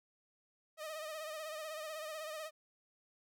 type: tone with vibrato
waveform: sawtooth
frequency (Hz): 622.3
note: D#5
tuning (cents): 0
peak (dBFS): -38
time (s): 0.77-2.51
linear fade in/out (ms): 50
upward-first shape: sine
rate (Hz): 16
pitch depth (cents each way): 57
effects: none